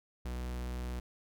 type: tone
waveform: 45% pulse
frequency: 61.5 Hz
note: B1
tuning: 7 cents flat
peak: -36 dBFS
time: 0.25-1 s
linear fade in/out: 5 ms
effects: none